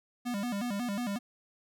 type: tone with vibrato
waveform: square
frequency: 221.1 Hz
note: A3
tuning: 9 cents sharp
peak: -32 dBFS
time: 0.25-1.19 s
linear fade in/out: 20 ms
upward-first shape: square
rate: 5.5 Hz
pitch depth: 170 cents each way
effects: none